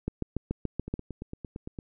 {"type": "two click trains", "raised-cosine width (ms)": 3, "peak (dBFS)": [-16, -24], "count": [7, 9], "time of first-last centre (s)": [[0.08, 0.94], [0.88, 1.788]], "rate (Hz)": [6.98, 8.81], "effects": []}